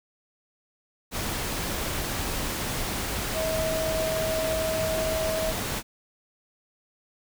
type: tone in noise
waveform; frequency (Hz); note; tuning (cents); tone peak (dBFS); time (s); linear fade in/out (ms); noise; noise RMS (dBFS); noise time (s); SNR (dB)
sine; 639; D#5; +46; -26; 3.33-5.54; 50; pink; -30; 1.11-5.83; +1
effects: none